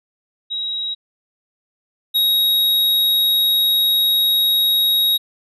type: tone pair in turn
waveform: sine / square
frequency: 3830 / 3790 Hz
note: A#7 / A#7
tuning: +46 / +28 cents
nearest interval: unison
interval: 18 cents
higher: first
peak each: -21 / -14 dBFS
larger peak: second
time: 0.5-0.95 / 2.14-5.18 s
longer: second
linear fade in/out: 20 ms
effects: resampled to 32000 Hz